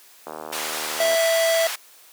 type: click train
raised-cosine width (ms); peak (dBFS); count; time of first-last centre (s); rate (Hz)
1; -17; 69; 0.27-1.145; 77.7
type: band-pass noise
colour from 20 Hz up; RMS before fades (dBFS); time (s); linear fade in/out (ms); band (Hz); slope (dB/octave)
pink; -29; 0.52-1.76; 10; 1100 to 16000; 12
type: tone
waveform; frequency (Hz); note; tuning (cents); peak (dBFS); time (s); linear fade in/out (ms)
square; 659.3; E5; 0; -18; 1-1.67; 2
effects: white hiss -50 dBFS RMS until 2.12 s + high-pass 400 Hz 12 dB/octave